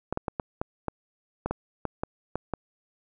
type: clicks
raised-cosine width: 1 ms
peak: -14 dBFS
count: 12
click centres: 0.126 / 0.174 / 0.282 / 0.398 / 0.615 / 0.883 / 1.46 / 1.51 / 1.853 / 2.035 / 2.356 / 2.537 s
effects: none